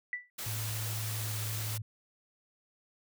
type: tone with exponential decay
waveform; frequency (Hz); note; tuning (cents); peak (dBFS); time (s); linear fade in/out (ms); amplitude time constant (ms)
sine; 1971; B6; -4; -29; 0.13-0.3; 1; 35
type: noise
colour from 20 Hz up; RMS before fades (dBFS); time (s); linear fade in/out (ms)
white; -39; 0.38-1.78; 10
type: tone with pitch glide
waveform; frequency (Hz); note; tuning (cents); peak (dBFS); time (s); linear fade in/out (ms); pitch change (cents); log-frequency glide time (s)
sine; 109.3 to 108.29; A2 to A2; -11 to -27; -35; 0.46-1.82; 5; -16; 0.93-1.44
effects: none